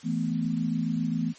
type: chord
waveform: sine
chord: E suspended fourth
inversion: none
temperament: just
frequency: 164.81 / 219.8 / 247.2 Hz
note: E3 / A3 / B3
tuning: 0 / -2 / +2 cents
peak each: -29 dBFS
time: 0.03-1.34 s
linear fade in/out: 50 ms
effects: white hiss -51 dBFS RMS until 1.38 s + MP3 32 kbps